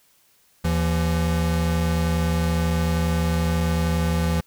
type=tone pair together; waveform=square; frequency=79.4 / 168.24 Hz; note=D#2 / E3; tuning=+36 / +36 cents; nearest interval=octave + minor second; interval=1300 cents; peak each=-23 dBFS; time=0.64-4.41 s; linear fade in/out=10 ms; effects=white hiss -60 dBFS RMS until 4.46 s